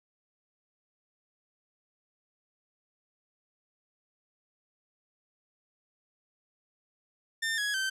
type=tone with pitch steps; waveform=sawtooth; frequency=1800 / 1669.8 / 1549 Hz; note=A6 / G#6 / G6; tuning=+39 / +9 / -21 cents; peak=-25 dBFS; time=7.42-7.9 s; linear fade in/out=10 ms; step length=160 ms; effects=low-pass 10000 Hz 12 dB/octave